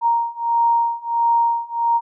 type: beating tone pair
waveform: sine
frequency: 932.3 / 933.8 Hz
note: A#5 / A#5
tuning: 0 / +3 cents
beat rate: 1.5 Hz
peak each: -19 / -18 dBFS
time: 0.01-2.01 s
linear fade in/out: 50 ms
effects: none